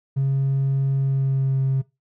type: tone with pitch glide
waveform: triangle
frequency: 136.2 to 134.01 Hz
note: C#3 to C3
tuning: -30 to +42 cents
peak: -14 dBFS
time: 0.16-1.82 s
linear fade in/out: 20 ms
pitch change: -28 cents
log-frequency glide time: 0.96-1.61 s
effects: noise-tail reverb RT60 0.2 s tail -20 dB re dry + tanh soft clip ceiling -15 dBFS